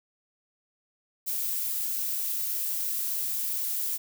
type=noise; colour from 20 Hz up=violet; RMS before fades=-30 dBFS; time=1.26-3.98 s; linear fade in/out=20 ms; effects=none